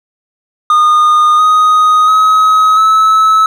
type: tone with pitch steps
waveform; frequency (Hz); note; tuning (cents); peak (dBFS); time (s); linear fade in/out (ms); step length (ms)
triangle; 1224 / 1248.3 / 1273 / 1298.3; D#6 / D#6 / D#6 / E6; -29 / +5 / +39 / -27; -3; 0.7-3.46; 2; 690
effects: none